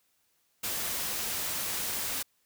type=noise; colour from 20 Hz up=white; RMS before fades=-33 dBFS; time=0.63-2.23 s; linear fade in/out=10 ms; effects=white hiss -72 dBFS RMS until 2.45 s